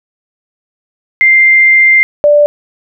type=tone pair in turn; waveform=sine; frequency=2095 / 587.9 Hz; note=C7 / D5; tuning=+2 / +2 cents; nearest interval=octave + minor seventh; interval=2200 cents; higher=first; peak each=-3 dBFS; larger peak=neither; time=1.21-2.03 / 2.24-2.46 s; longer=first; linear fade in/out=0 ms; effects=none